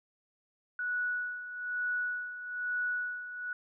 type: tone with tremolo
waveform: sine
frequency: 1471 Hz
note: F#6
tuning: 11 cents flat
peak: -29 dBFS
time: 0.79-3.53 s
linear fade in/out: 2 ms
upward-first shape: sine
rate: 1.1 Hz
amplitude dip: 70%
effects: none